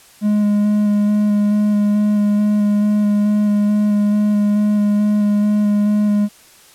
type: tone with vibrato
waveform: triangle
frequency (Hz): 207.8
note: G#3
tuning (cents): +1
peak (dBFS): -10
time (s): 0.21-6.29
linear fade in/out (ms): 50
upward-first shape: square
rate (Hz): 2.3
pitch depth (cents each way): 10
effects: white hiss -46 dBFS RMS until 6.74 s + low-pass 12000 Hz 12 dB/octave